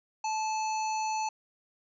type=harmonic tone; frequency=870 Hz; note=A5; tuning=20 cents flat; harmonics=1 / 3 / 5 / 7 / 8; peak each=-29 / -40 / -44 / -42 / -48 dBFS; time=0.24-1.29 s; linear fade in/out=5 ms; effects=none